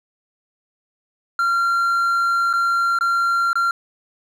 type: tone with dropouts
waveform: triangle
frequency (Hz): 1378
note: F6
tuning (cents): -24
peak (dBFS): -14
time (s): 1.39-3.71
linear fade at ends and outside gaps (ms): 2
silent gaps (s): 2.53-2.536 / 2.988-3.009 / 3.531-3.555
effects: none

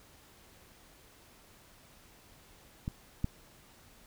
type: clicks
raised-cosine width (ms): 5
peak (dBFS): -22 / -17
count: 2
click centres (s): 2.879 / 3.244
effects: pink hiss -59 dBFS RMS until 4.06 s

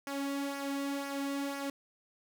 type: tone with flanger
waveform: sawtooth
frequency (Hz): 278.9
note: C#4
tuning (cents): +11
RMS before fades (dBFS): -36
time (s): 0.07-1.7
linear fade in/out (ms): 2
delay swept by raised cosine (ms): 0.25 to 2.35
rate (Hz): 2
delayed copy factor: -0.55
effects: none

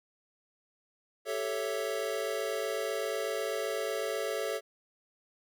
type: chord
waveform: square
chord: A dominant seventh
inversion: third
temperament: equal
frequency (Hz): 392 / 440 / 554.4 / 659.3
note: G4 / A4 / C#5 / E5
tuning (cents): 0 / 0 / 0 / 0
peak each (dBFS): -40 / -36 / -37 / -39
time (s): 1.25-4.61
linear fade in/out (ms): 50
effects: none

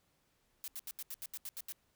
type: noise bursts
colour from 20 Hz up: blue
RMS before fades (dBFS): -43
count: 10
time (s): 0.64-1.722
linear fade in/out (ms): 0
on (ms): 38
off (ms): 78
effects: pink hiss -75 dBFS RMS until 1.95 s

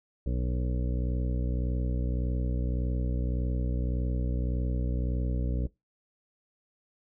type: harmonic tone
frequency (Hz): 61.74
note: B1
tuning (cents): 0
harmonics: 1 / 2 / 3 / 4 / 5 / 7 / 8 / 9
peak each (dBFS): -28 / -34 / -38 / -40 / -42 / -45 / -46 / -47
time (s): 0.26-5.67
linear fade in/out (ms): 5
effects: noise-tail reverb RT60 0.2 s tail -21 dB re dry

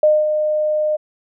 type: tone with ADSR envelope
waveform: sine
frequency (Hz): 610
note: D#5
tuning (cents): -34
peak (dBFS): -8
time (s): 0.03-0.97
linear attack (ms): 3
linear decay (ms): 220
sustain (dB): -7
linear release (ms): 18
effects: none

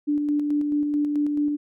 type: tone with tremolo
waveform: sine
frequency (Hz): 293.7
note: D4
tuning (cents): 0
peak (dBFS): -19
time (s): 0.07-1.57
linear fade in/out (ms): 20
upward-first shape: square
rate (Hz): 4.6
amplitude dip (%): 30
effects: none

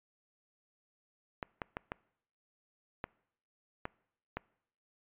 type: clicks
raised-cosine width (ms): 0.5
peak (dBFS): -21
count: 7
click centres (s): 1.428 / 1.618 / 1.769 / 1.919 / 3.041 / 3.854 / 4.37
effects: noise-tail reverb RT60 0.7 s tail -24 dB re dry + resampled to 8000 Hz

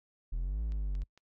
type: exponential two-way sweep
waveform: triangle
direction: up then down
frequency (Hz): 38.02 to 55.9 to 45.45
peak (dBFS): -29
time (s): 0.32-1.04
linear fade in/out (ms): 10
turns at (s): 0.62
type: clicks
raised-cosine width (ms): 0.2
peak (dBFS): -39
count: 4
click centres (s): 0.721 / 0.952 / 1.019 / 1.176
effects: noise-tail reverb RT60 0.1 s tail -26 dB re dry

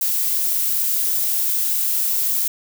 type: noise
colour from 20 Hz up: violet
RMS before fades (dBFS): -20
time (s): 0.01-2.48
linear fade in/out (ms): 5
effects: none

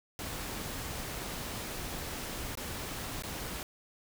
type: noise with dropouts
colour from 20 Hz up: pink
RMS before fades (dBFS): -39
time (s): 0.19-3.63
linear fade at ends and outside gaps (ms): 1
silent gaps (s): 2.553-2.573 / 3.223-3.235
effects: none

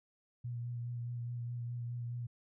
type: tone with vibrato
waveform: sine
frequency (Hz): 120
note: B2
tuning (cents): -49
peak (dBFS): -37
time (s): 0.44-2.27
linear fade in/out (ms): 10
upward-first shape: sine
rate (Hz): 4.8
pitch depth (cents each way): 21
effects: none

